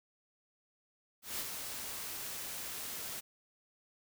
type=noise with ADSR envelope; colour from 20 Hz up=white; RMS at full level=-37 dBFS; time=1.22-3.21 s; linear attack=170 ms; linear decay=47 ms; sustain=-5 dB; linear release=20 ms; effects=none